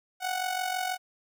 sawtooth tone with amplitude modulation, 740 Hz, F#5, in tune, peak -22 dBFS, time 0.2-0.98 s, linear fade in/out 50 ms, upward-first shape sine, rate 46.2 Hz, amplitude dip 65%, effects none

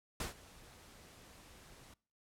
pink noise with ADSR envelope, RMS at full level -38 dBFS, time 0.2-1.94 s, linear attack 3 ms, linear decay 130 ms, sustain -20 dB, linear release 5 ms, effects noise-tail reverb RT60 0.5 s tail -25 dB re dry + low-pass 12000 Hz 12 dB/octave

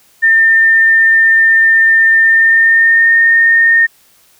sine tone with pitch glide, 1804 to 1832.4 Hz, A6 to A#6, +43 to -30 cents, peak -5 dBFS, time 0.22-3.87 s, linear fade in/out 20 ms, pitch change +27 cents, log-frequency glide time 2.23-3.13 s, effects white hiss -49 dBFS RMS until 4.39 s

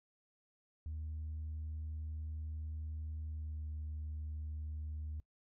sine tone with pitch glide, 77.78 to 76.58 Hz, D#2 to D#2, 0 to -27 cents, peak -38 dBFS, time 0.86-5.2 s, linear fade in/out 0 ms, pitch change -27 cents, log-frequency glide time 3.27-3.66 s, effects noise-tail reverb RT60 0.1 s tail -23 dB re dry + tanh soft clip ceiling -37 dBFS

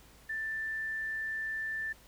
sine tone, 1770 Hz, A6, 10 cents sharp, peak -33 dBFS, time 0.29-1.93 s, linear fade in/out 10 ms, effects added 53 Hz sine -61 dBFS peak until 2.07 s + pink hiss -59 dBFS RMS until 2.07 s

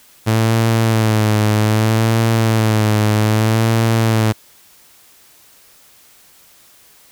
sawtooth tone with vibrato, 110 Hz, A2, in tune, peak -8 dBFS, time 0.26-4.33 s, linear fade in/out 20 ms, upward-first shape sine, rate 0.63 Hz, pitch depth 56 cents each way, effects white hiss -48 dBFS RMS until 7.11 s

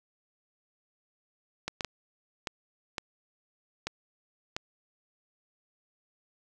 clicks, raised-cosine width 0.2 ms, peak -15 dBFS, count 7, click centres 1.68 / 1.808 / 1.847 / 2.472 / 2.982 / 3.87 / 4.565 s, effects none

